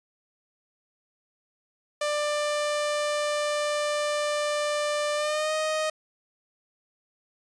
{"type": "tone with pitch glide", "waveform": "sawtooth", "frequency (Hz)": [593, 623.2], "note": ["D5", "D#5"], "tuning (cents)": [17, 3], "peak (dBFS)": -21, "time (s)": [2.01, 5.9], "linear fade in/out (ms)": 5, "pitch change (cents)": 86, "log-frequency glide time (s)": [5.15, 5.53], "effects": ["resampled to 22050 Hz"]}